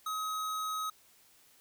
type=tone; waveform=square; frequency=1269 Hz; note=D#6; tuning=34 cents sharp; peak=-34 dBFS; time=0.06-0.9 s; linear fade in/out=5 ms; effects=white hiss -63 dBFS RMS until 1.6 s